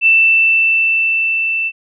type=tone with level ramp; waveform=sine; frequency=2664 Hz; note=E7; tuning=18 cents sharp; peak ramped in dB=-6 to -15 dBFS; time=0.01-1.72 s; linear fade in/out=50 ms; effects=none